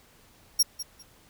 sawtooth tone with echo, 5588 Hz, F8, in tune, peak -15 dBFS, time 0.59-0.63 s, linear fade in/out 10 ms, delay 200 ms, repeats 2, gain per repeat -14 dB, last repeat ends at 1.03 s, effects pink hiss -58 dBFS RMS until 1.29 s

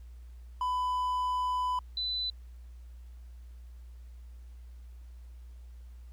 triangle / sine tone pair in turn, 1000 / 4000 Hz, B5 / B7, +21 / +21 cents, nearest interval 2 octaves, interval 2400 cents, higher second, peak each -26 / -30 dBFS, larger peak first, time 0.61-1.79 / 1.97-2.3 s, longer first, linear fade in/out 2 ms, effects added 60 Hz sine -45 dBFS peak until 6.12 s + pink hiss -69 dBFS RMS until 6.12 s

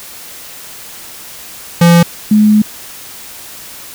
square / sine tone pair in turn, 170.9 / 212.2 Hz, F3 / G#3, -37 / +38 cents, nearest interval major third, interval 375 cents, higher second, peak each -4 dBFS, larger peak neither, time 1.81-2.03 / 2.31-2.62 s, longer second, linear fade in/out 5 ms, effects white hiss -31 dBFS RMS until 3.94 s

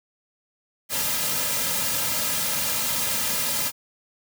white noise with comb filter, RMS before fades -25 dBFS, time 0.89-3.72 s, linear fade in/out 50 ms, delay 2.7 ms, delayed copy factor -0.95, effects none

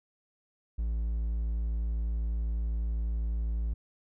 triangle tone, 56 Hz, A1, 31 cents sharp, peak -26 dBFS, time 0.78-3.74 s, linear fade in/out 10 ms, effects none

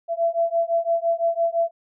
sine beating tone pair, 669 / 674.9 Hz, E5 / E5, +25 / +41 cents, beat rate 5.9 Hz, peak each -22 dBFS, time 0.08-1.71 s, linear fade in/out 50 ms, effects none

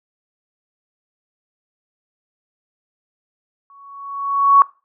sine tone with exponential growth, 1116 Hz, C#6, 11 cents sharp, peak -4 dBFS, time 3.7-4.62 s, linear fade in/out 1 ms, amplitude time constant 200 ms, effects noise-tail reverb RT60 0.3 s tail -21 dB re dry

